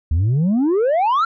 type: exponential sweep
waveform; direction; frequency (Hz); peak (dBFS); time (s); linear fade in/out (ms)
sine; up; 73.42 to 1399; -11; 0.11-1.25; 5
effects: tanh soft clip ceiling -13 dBFS